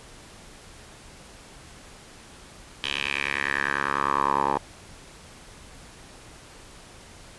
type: tone with band-pass filter sweep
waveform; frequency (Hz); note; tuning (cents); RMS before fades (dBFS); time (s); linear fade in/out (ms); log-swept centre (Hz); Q
10% pulse; 70; C#2; +18; -26; 2.84-4.58; 0; 3100 to 810; 3.9
effects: pink hiss -47 dBFS RMS until 7.38 s + resampled to 24000 Hz

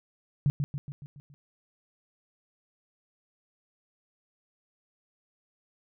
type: tone with echo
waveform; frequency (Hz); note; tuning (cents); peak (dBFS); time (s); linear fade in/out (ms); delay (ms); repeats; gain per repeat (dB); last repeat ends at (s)
sine; 142.4; C#3; +47; -20; 0.46-0.5; 0; 140; 6; -5; 1.34
effects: none

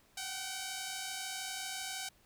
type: tone pair together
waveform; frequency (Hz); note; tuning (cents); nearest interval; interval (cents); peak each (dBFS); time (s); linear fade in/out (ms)
5% pulse; 737 / 769.8; F#5 / G5; -7 / -32; minor second; 75; -33 / -28; 0.17-2.09; 5
effects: pink hiss -67 dBFS RMS until 2.25 s

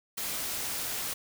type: noise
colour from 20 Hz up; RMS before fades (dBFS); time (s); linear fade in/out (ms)
white; -34; 0.17-1.14; 10
effects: none

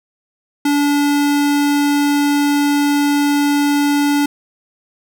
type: tone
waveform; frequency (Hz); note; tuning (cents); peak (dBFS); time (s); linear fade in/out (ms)
square; 288.3; D4; -32; -13; 0.65-4.26; 5
effects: none

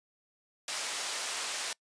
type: band-pass noise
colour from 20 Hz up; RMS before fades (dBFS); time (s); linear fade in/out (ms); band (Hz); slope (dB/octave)
white; -36; 0.68-1.73; 2; 510 to 7600; 12
effects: noise-tail reverb RT60 0.1 s tail -25 dB re dry + resampled to 22050 Hz

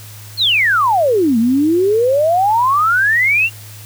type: exponential two-way sweep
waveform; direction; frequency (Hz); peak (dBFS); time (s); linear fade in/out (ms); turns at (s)
sine; down then up; 4435 to 220 to 2824; -10; 0.37-3.5; 50; 1.38
effects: added 105 Hz sine -34 dBFS peak until 3.85 s + white hiss -38 dBFS RMS until 3.85 s

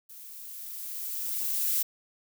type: noise with level ramp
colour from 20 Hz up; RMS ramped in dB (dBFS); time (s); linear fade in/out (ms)
violet; -47 to -26; 0.09-1.83; 10
effects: none

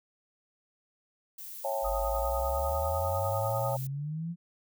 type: noise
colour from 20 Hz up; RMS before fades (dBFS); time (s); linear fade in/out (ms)
violet; -43; 1.38-3.87; 5
type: chord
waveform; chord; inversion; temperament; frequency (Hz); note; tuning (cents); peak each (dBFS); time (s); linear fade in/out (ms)
sine; A dominant seventh; first; just; 550 / 660 / 792 / 880; C#5 / E5 / G5 / A5; -14 / +2 / +18 / 0; -32 / -36 / -36 / -36; 1.64-3.77; 10
type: exponential sweep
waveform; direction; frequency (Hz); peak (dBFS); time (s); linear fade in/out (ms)
sine; up; 46.25 to 174.61; -32; 1.82-4.36; 50
type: tone with tremolo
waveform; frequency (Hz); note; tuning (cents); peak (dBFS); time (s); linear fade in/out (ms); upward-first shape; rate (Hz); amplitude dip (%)
sine; 1244.5; D#6; 0; -35; 1.84-3.75; 10; sine; 10; 75
effects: none

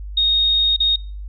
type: tone with dropouts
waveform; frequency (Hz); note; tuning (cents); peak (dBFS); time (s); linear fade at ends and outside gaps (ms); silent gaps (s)
sine; 3722; A#7; -3; -13; 0.17-0.96; 5; 0.764-0.802
effects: noise-tail reverb RT60 0.4 s tail -26 dB re dry + added 50 Hz sine -28 dBFS peak until 1.28 s

